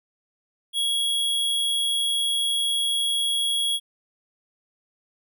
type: tone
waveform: square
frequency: 3322 Hz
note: G#7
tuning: in tune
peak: -22 dBFS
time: 0.73-3.8 s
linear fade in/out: 50 ms
effects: none